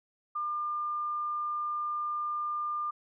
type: tone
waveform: sine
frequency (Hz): 1200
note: D6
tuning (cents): +37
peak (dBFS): -30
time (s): 0.35-2.91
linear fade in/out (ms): 10
effects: none